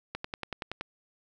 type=click train; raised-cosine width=0.3 ms; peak=-18 dBFS; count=8; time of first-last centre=0.15-0.81 s; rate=10.6 Hz; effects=none